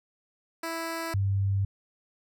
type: tone pair in turn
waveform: 10% pulse / sine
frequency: 329.6 / 98.3 Hz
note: E4 / G2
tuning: 0 / +5 cents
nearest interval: octave + major sixth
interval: 2095 cents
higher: first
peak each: -23 dBFS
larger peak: neither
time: 0.63-1.14 / 1.14-1.65 s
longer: neither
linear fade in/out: 5 ms
effects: none